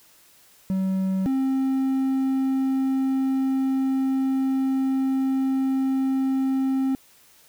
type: tone pair in turn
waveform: triangle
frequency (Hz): 190 / 266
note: F#3 / C4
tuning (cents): +46 / +29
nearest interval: tritone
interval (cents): 583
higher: second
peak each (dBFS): -19 / -18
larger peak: second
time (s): 0.7-1.26 / 1.26-6.95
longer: second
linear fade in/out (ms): 0
effects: white hiss -55 dBFS RMS until 7.48 s